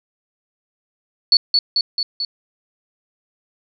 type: tone with echo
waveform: sine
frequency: 4435 Hz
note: C#8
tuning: in tune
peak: -8 dBFS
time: 1.32-1.37 s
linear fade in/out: 2 ms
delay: 220 ms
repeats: 4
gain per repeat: -3 dB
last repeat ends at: 2.25 s
effects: none